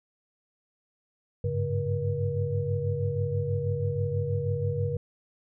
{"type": "tone cluster", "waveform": "sine", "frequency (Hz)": [97.4, 103.6, 141.3, 479], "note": ["G2", "G#2", "C#3", "A#4"], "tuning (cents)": [-11, -4, 34, 47], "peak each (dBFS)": -31, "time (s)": [1.44, 4.97], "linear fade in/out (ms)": 5, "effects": []}